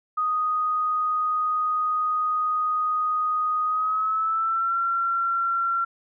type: tone with pitch glide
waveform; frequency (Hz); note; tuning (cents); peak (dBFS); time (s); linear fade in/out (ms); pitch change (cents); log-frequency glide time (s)
sine; 1244.5 to 1365; D#6 to F6; 0 to -40; -21; 0.17-5.85; 10; +160; 3.65-4.78
effects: none